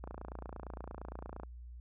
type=click train; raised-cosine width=1 ms; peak=-30 dBFS; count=41; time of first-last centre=0.04-1.434 s; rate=28.7 Hz; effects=added 60 Hz sine -46 dBFS peak until 1.8 s